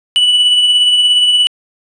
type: tone with tremolo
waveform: triangle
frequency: 2960 Hz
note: F#7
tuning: in tune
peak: -4 dBFS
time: 0.16-1.47 s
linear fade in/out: 0 ms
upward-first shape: triangle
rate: 17 Hz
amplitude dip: 40%
effects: resampled to 22050 Hz